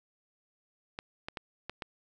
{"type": "clicks", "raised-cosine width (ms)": 0.3, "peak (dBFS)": -21, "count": 5, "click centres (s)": [0.989, 1.285, 1.372, 1.696, 1.822], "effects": []}